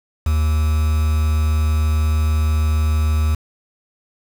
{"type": "tone with quantisation", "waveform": "triangle", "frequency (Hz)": 77.2, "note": "D#2", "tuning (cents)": -13, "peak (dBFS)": -12, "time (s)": [0.26, 3.35], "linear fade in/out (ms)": 5, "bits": 5, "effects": []}